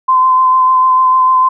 sine tone with vibrato, 1031 Hz, C6, 26 cents flat, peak -6 dBFS, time 0.08-1.49 s, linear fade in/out 10 ms, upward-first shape sine, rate 6.7 Hz, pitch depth 16 cents each way, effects none

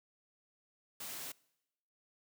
white high-pass noise, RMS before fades -44 dBFS, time 1-1.32 s, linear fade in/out 5 ms, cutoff 100 Hz, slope 48 dB/octave, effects noise-tail reverb RT60 0.9 s tail -24 dB re dry

